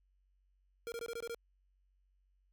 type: tone bursts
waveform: square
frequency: 466.2 Hz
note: A#4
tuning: in tune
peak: -40 dBFS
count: 7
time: 0.87-1.346 s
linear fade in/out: 0 ms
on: 50 ms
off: 21 ms
effects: added 47 Hz sine -70 dBFS peak until 2.52 s